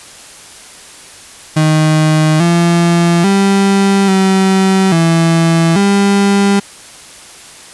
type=tone with pitch steps; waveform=35% pulse; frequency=155.6 / 170.8 / 196.8 / 191 / 165.5 / 199.5 Hz; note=D#3 / F3 / G3 / G3 / E3 / G3; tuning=0 / -38 / +7 / -45 / +7 / +31 cents; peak=-6 dBFS; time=1.56-6.6 s; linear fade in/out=10 ms; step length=840 ms; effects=white hiss -35 dBFS RMS until 7.73 s + resampled to 24000 Hz